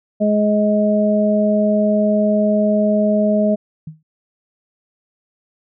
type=harmonic tone; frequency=210 Hz; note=G#3; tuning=19 cents sharp; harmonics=1 / 2 / 3; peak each=-15 / -24 / -16 dBFS; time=0.2-3.56 s; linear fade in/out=20 ms
type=tone with exponential decay; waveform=sine; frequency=156.9 Hz; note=D#3; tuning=15 cents sharp; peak=-24 dBFS; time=3.87-4.03 s; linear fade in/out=5 ms; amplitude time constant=33 ms
effects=none

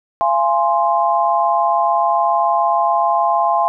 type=chord; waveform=sine; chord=F minor; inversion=none; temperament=equal with one note detuned; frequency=683.7 / 830.6 / 1046.5 Hz; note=F5 / Ab5 / C6; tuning=-37 / 0 / 0 cents; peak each=-17 dBFS; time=0.21-3.68 s; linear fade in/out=0 ms; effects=none

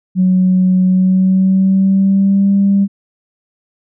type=tone with pitch glide; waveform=sine; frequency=184.8 to 198.06 Hz; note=F#3 to G3; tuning=-2 to +18 cents; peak=-7 dBFS; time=0.15-2.88 s; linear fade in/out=50 ms; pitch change=+120 cents; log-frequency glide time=0.86-2.51 s; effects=tanh soft clip ceiling -3 dBFS

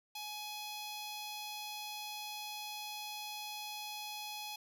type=tone with notch filter; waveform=10% pulse; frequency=840 Hz; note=G#5; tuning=19 cents sharp; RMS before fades=-44 dBFS; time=0.15-4.56 s; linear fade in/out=5 ms; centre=1700 Hz; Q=1.9; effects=none

